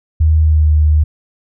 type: tone with pitch glide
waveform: sine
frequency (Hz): 78.5 to 76.31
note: D#2 to D#2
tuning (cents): +16 to -33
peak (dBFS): -7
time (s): 0.2-1.04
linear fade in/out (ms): 10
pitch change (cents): -49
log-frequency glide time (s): 0.39-0.7
effects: none